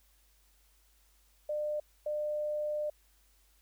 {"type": "tone bursts at uneven times", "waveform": "sine", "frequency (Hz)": 600, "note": "D5", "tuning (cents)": 37, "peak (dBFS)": -31, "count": 2, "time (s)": [[1.49, 1.8], [2.06, 2.9]], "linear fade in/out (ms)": 5, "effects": ["added 50 Hz sine -66 dBFS peak until 3.61 s", "white hiss -69 dBFS RMS until 3.61 s"]}